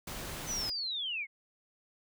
pink noise, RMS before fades -41 dBFS, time 0.07-0.7 s, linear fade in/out 5 ms
sine linear sweep, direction down, 6180 to 2093 Hz, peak -33 dBFS, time 0.46-1.27 s, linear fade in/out 50 ms
effects none

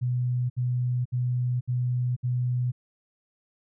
sine tone bursts, 124.1 Hz, B2, 9 cents sharp, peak -23 dBFS, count 5, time 0.01-2.72 s, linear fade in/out 20 ms, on 490 ms, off 65 ms, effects none

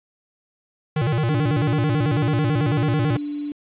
square tone with vibrato, 134.1 Hz, C3, 43 cents sharp, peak -19 dBFS, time 0.96-3.17 s, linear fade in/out 5 ms, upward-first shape square, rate 9.1 Hz, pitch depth 250 cents each way
sine tone, 292.5 Hz, D4, 7 cents flat, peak -25 dBFS, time 1.3-3.52 s, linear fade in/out 2 ms
effects resampled to 8000 Hz + 8-bit

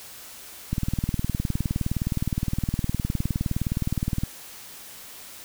click train, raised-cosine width 5 ms, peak -12 dBFS, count 69, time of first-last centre 0.73-4.235 s, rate 19.4 Hz, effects white hiss -43 dBFS RMS until 5.44 s

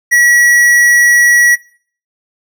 sine tone with tanh clipping, 1928 Hz, B6, 42 cents flat, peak -7 dBFS, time 0.11-1.56 s, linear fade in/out 20 ms, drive 15 dB, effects noise-tail reverb RT60 0.5 s tail -21 dB re dry

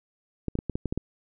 clicks, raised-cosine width 3 ms, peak -15 dBFS, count 8, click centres 0.483 / 0.554 / 0.589 / 0.697 / 0.755 / 0.857 / 0.925 / 0.976 s, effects none

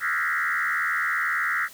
sine tone with frequency modulation, 1638 Hz, G#6, 24 cents flat, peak -22 dBFS, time 0-1.69 s, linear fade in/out 50 ms, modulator 79 Hz, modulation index 4.5, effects white hiss -47 dBFS RMS until 1.73 s

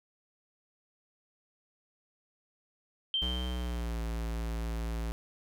sine tone with exponential decay, 3136 Hz, G7, in tune, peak -26 dBFS, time 3.14-3.93 s, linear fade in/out 1 ms, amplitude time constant 170 ms
square tone with pitch glide, 62.7 to 56.51 Hz, B1 to A1, +27 to +47 cents, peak -33 dBFS, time 3.22-5.12 s, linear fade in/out 0 ms, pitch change -180 cents, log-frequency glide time 3.47-4 s
effects none

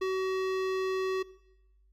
sine tone with hard clipping, 377.7 Hz, F#4, 36 cents sharp, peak -30 dBFS, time 0.01-1.23 s, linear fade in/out 10 ms, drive 18 dB, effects noise-tail reverb RT60 0.9 s tail -20 dB re dry + added 50 Hz sine -61 dBFS peak until 1.92 s

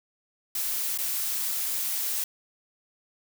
blue noise with dropouts, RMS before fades -29 dBFS, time 0.55-2.24 s, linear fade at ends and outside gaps 2 ms, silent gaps 0.976-0.986 s, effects none

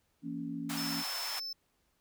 sine chord, A# diminished, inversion second, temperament just, 167.82 / 233.1 / 279.7 Hz, E3 / A#3 / C#4, +31 / 0 / +16 cents, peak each -42 / -41 / -38 dBFS, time 0.22-1.04 s, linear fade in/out 50 ms
pink high-pass noise, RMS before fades -40 dBFS, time 0.69-1.4 s, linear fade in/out 10 ms, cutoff 730 Hz, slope 24 dB/octave
triangle tone, 5274 Hz, E8, in tune, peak -36 dBFS, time 0.77-1.53 s, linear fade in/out 5 ms
effects pink hiss -75 dBFS RMS until 2 s

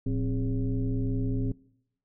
sine tone with frequency modulation, 116.54 Hz, A#2, in tune, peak -25 dBFS, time 0.06-1.52 s, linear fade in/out 5 ms, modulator 148 Hz, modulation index 1.3, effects noise-tail reverb RT60 0.8 s tail -23 dB re dry

